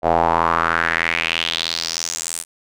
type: tone with band-pass filter sweep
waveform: square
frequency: 41.58 Hz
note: E1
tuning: 16 cents sharp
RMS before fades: -20 dBFS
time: 0.02-2.45 s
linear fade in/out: 50 ms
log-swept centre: 660 to 9400 Hz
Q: 3.7
effects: none